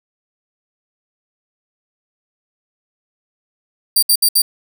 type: tone bursts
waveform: 10% pulse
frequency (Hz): 4696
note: D8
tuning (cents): -1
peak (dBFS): -3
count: 4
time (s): 3.96-4.419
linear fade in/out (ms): 5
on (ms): 66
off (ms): 65
effects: none